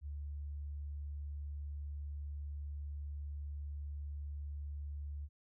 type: tone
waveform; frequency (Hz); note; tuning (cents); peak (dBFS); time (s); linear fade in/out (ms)
sine; 72.5; D2; -22; -40; 0.01-5.29; 50
effects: none